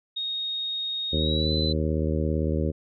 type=tone with pitch glide; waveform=sine; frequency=3729 to 4020 Hz; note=A#7 to B7; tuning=0 to +30 cents; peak=-27 dBFS; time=0.16-1.73 s; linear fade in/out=10 ms; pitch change=+130 cents; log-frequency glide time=1.16-1.52 s
type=harmonic tone; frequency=77.78 Hz; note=D#2; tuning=in tune; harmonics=1 / 2 / 3 / 4 / 5 / 6 / 7; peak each=-26 / -29 / -31 / -32 / -33 / -34 / -34 dBFS; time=1.12-2.72 s; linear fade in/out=20 ms
effects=none